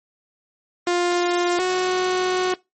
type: tone pair in turn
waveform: sawtooth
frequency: 351.7 / 367.5 Hz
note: F4 / F#4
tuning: +12 / -12 cents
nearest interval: minor second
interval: 76 cents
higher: second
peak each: -14 / -15 dBFS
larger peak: first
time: 0.87-1.59 / 1.59-2.54 s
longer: second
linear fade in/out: 2 ms
effects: noise-tail reverb RT60 0.2 s tail -21 dB re dry + MP3 32 kbps